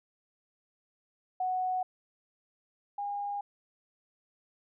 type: tone pair in turn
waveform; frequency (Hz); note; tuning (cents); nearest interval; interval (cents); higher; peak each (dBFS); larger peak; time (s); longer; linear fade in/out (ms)
sine; 740 / 812.1; F#5 / G#5; 0 / -39; major second; 161; second; -28 / -32; first; 1.4-1.83 / 2.98-3.41; neither; 5
effects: none